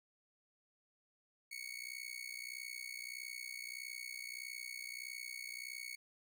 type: tone with amplitude modulation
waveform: sawtooth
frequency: 2217 Hz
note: C#7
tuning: in tune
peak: -37 dBFS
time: 1.51-5.96 s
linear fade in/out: 10 ms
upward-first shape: sine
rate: 61.6 Hz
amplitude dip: 90%
effects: none